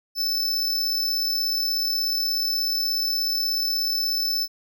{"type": "tone with amplitude modulation", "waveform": "square", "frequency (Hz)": 5274, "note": "E8", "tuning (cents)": 0, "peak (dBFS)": -21, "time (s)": [0.15, 4.48], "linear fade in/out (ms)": 50, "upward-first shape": "sine", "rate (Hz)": 36.6, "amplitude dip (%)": 25, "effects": []}